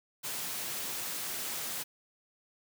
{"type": "high-pass noise", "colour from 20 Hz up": "white", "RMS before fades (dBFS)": -37, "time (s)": [0.23, 1.84], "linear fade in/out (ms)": 20, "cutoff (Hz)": 100, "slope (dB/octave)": 48, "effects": []}